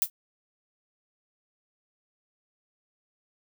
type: noise with exponential decay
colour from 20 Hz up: violet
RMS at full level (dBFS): -18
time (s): 0.02-0.1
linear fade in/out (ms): 1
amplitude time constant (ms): 16
effects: none